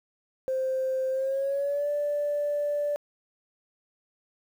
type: tone with pitch glide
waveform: sine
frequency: 523.3 to 584 Hz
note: C5 to D5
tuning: 0 to -10 cents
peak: -24 dBFS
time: 0.48-2.96 s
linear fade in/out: 0 ms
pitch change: +190 cents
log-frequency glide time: 1.1-1.89 s
effects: tanh soft clip ceiling -20 dBFS + 9-bit